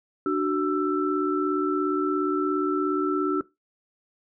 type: tone cluster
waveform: sine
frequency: 296.9 / 374 / 1329 Hz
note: D4 / F#4 / E6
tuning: +19 / +19 / +14 cents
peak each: -25 / -25 / -28 dBFS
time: 0.26-3.41 s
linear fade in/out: 2 ms
effects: noise-tail reverb RT60 0.2 s tail -19 dB re dry

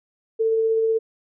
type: tone with tremolo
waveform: sine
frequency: 447 Hz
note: A4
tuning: 27 cents sharp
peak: -16 dBFS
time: 0.39-0.99 s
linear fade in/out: 20 ms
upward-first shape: triangle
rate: 16 Hz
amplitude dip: 25%
effects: none

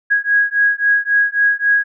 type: beating tone pair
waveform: sine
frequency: 1650 / 1653.7 Hz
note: G#6 / G#6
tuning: -12 / -8 cents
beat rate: 3.7 Hz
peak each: -15 dBFS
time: 0.1-1.84 s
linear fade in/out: 20 ms
effects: none

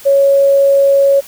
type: tone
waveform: sine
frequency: 554.4 Hz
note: C#5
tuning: in tune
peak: -6 dBFS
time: 0.05-1.21 s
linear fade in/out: 20 ms
effects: white hiss -36 dBFS RMS until 1.27 s

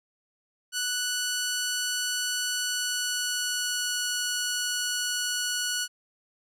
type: tone with pitch glide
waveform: 10% pulse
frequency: 1480 to 1468.9 Hz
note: F#6 to F#6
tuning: 0 to -13 cents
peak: -18 dBFS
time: 0.72-5.88 s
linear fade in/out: 50 ms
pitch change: -13 cents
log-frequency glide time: 2.51-4.06 s
effects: none

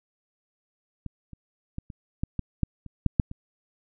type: clicks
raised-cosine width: 5 ms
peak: -22 / -30 / -20 / -27 / -14 / -15 / -10 / -28 / -8 / -6 / -24 dBFS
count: 11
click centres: 1.063 / 1.333 / 1.784 / 1.902 / 2.235 / 2.393 / 2.633 / 2.863 / 3.063 / 3.198 / 3.314 s
effects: none

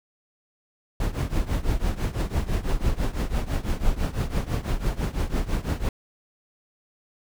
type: noise with tremolo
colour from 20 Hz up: brown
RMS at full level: -21 dBFS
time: 1-5.89 s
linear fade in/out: 2 ms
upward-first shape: triangle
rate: 6 Hz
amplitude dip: 90%
effects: none

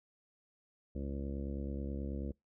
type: harmonic tone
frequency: 69.3 Hz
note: C#2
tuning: in tune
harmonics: 1 / 2 / 3 / 4 / 5 / 6 / 7 / 8 / 9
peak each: -39 / -47 / -43 / -46 / -48 / -58 / -50 / -53 / -63 dBFS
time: 0.95-2.32 s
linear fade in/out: 5 ms
effects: noise-tail reverb RT60 0.2 s tail -26 dB re dry

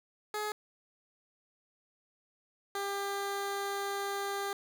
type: tone pair in turn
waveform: 15% pulse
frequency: 422.4 / 398.7 Hz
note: G#4 / G4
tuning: +29 / +29 cents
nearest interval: minor second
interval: 100 cents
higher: first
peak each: -27 dBFS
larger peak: neither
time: 0.34-0.52 / 2.75-4.53 s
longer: second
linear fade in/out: 2 ms
effects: none

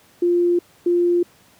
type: tone pair in turn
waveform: sine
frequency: 349.2 / 349.2 Hz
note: F4 / F4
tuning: 0 / 0 cents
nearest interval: unison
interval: 0 cents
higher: neither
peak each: -14 dBFS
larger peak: neither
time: 0.22-0.59 / 0.86-1.23 s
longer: neither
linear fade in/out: 5 ms
effects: pink hiss -53 dBFS RMS until 1.59 s + high-pass 100 Hz 12 dB/octave

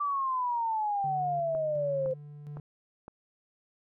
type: exponential sweep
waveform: sine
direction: down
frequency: 1174.7 to 514 Hz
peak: -27 dBFS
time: 0-2.14 s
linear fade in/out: 10 ms
type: tone with tremolo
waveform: triangle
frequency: 146.83 Hz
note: D3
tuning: in tune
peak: -36 dBFS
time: 1.04-2.6 s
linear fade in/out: 2 ms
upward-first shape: square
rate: 1.4 Hz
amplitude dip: 45%
type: click train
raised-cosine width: 1 ms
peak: -30 dBFS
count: 4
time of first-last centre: 1.55-3.081 s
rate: 1.96 Hz
effects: none

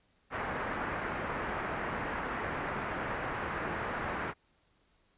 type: low-pass noise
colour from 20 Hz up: white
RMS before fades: -36 dBFS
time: 0.3-4.34 s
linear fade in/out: 50 ms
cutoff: 1800 Hz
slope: 24 dB/octave
effects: pink hiss -71 dBFS RMS until 5.17 s + resampled to 8000 Hz

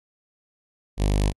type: tone with notch filter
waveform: sawtooth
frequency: 50.3 Hz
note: G1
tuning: 45 cents sharp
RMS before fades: -21 dBFS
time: 0.97-1.33 s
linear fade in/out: 50 ms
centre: 1400 Hz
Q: 1
effects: AAC 32 kbps

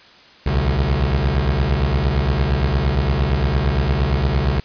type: beating tone pair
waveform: 25% pulse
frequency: 64.1 / 72.8 Hz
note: C2 / D2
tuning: -35 / -15 cents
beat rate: 8.7 Hz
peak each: -15 dBFS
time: 0.46-4.6 s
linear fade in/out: 5 ms
effects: white hiss -46 dBFS RMS until 4.64 s + resampled to 11025 Hz

